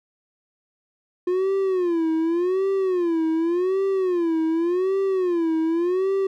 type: tone with vibrato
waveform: triangle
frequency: 353.5 Hz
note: F4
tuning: 21 cents sharp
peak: -17 dBFS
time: 1.27-6.27 s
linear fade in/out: 5 ms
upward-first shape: sine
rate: 0.87 Hz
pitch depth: 170 cents each way
effects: none

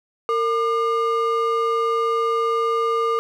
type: ring-modulated tone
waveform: triangle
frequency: 830.6 Hz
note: G#5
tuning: in tune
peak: -13 dBFS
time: 0.29-3.19 s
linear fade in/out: 0 ms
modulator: 373 Hz
effects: none

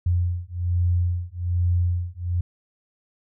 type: beating tone pair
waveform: sine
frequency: 87.4 / 88.6 Hz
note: F2 / F2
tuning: +2 / +25 cents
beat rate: 1.2 Hz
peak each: -23 dBFS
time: 0.06-2.41 s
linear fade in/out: 5 ms
effects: none

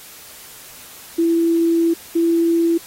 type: tone pair in turn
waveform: sine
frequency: 333.5 / 334.7 Hz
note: E4 / E4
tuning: +20 / +26 cents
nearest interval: unison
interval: 6 cents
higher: second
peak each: -13 dBFS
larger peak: neither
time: 1.18-1.94 / 2.15-2.78 s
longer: first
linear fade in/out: 10 ms
effects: white hiss -40 dBFS RMS until 2.86 s + AAC 48 kbps

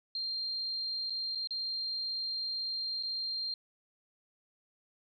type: tone with dropouts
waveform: sine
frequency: 4186 Hz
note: C8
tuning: in tune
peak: -33 dBFS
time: 0.15-3.54 s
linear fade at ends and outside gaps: 2 ms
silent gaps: 1.098-1.104 / 1.35-1.355 / 1.473-1.507 / 3.027-3.033 s
effects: none

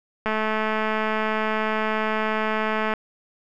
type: click train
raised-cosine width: 0.5 ms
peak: -10 dBFS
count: 582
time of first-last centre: 0.26-2.937 s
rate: 217 Hz
effects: none

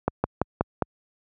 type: slowing click train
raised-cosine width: 1 ms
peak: -7 dBFS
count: 5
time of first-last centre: 0.08-0.823 s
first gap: 160 ms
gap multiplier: 1.1
effects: high-pass 60 Hz 12 dB/octave

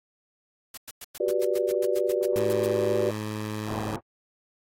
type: noise bursts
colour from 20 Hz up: white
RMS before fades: -39 dBFS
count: 15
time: 0.74-2.665 s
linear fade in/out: 5 ms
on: 35 ms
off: 100 ms
type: chord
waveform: sine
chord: G major seventh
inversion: third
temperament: just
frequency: 367.5 / 392 / 490 / 588 Hz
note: F#4 / G4 / B4 / D5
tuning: -12 / 0 / -14 / +2 cents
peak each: -28 dBFS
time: 1.2-3.11 s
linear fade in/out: 5 ms
type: tone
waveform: 15% pulse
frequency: 107.2 Hz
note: A2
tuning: 45 cents flat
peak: -24 dBFS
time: 2.36-3.96 s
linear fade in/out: 0 ms
type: low-pass noise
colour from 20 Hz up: white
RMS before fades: -35 dBFS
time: 3.66-4.01 s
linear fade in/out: 50 ms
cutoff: 980 Hz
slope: 24 dB/octave
effects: AAC 48 kbps

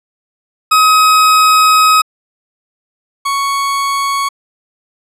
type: tone pair in turn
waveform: 40% pulse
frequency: 1268 / 1111.5 Hz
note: D#6 / C#6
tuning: +32 / +4 cents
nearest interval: major second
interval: 228 cents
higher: first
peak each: -5 / -12 dBFS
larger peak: first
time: 0.71-2.02 / 3.25-4.29 s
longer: first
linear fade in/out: 10 ms
effects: low-pass 12000 Hz 12 dB/octave

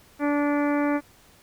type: harmonic tone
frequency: 290.5 Hz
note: D4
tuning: 19 cents flat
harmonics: 1 / 2 / 3 / 4 / 5 / 6 / 7 / 8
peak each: -22 / -28 / -32 / -34 / -36 / -38 / -39 / -40 dBFS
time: 0.19-1.01 s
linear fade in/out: 50 ms
effects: pink hiss -55 dBFS RMS until 1.42 s

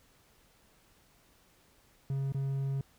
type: tone with dropouts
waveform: triangle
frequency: 136.6 Hz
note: C#3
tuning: 25 cents flat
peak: -28 dBFS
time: 2.1-2.81 s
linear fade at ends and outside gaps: 2 ms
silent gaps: 2.322-2.346 s
effects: pink hiss -65 dBFS RMS until 2.98 s

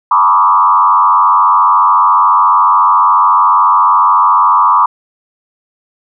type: tone with frequency modulation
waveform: sine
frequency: 1073 Hz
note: C6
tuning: 43 cents sharp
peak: -5 dBFS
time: 0.11-4.86 s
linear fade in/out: 5 ms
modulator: 94.1 Hz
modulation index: 1.6
effects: none

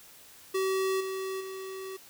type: tone with level steps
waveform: square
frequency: 381.6 Hz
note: G4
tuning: 47 cents flat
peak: -27 / -33 / -38 dBFS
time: 0.54-1.97 s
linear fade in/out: 10 ms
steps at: 1 / 1.4 s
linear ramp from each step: 10 ms
effects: white hiss -53 dBFS RMS until 2.09 s

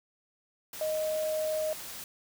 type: tone in noise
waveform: sine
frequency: 622.3 Hz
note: D#5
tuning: in tune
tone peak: -28 dBFS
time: 0.81-1.73 s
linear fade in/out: 2 ms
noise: white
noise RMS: -42 dBFS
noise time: 0.73-2.04 s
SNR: +11 dB
effects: none

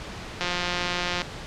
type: click train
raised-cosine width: 0.2 ms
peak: -9 dBFS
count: 144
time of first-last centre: 0.41-1.218 s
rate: 177 Hz
effects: pink hiss -37 dBFS RMS until 1.46 s + low-pass 5000 Hz 12 dB/octave

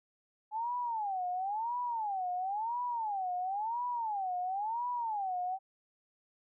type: tone with vibrato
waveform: sine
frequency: 840 Hz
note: G#5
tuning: 19 cents sharp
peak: -32 dBFS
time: 0.51-5.59 s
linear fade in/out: 50 ms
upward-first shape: sine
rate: 0.97 Hz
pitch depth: 270 cents each way
effects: none

